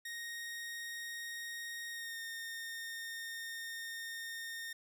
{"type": "tone with pitch glide", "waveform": "sawtooth", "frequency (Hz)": [1864.7, 1833.7], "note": ["A#6", "A#6"], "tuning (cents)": [0, -29], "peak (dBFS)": -38, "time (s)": [0.05, 4.73], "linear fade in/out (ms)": 5, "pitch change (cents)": -29, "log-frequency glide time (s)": [1.91, 2.19], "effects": []}